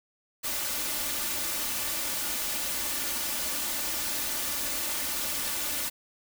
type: noise with comb filter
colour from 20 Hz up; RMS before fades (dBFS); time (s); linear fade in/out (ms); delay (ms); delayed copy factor
white; -31; 0.43-5.9; 20; 3.4; +0.55
effects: none